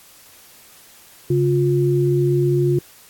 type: tone pair together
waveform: sine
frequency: 138.59 / 354 Hz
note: C#3 / F4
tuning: 0 / +23 cents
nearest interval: octave + major third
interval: 1623 cents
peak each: -17 dBFS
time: 1.3-2.79 s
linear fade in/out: 5 ms
effects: white hiss -47 dBFS RMS until 3.09 s + AAC 64 kbps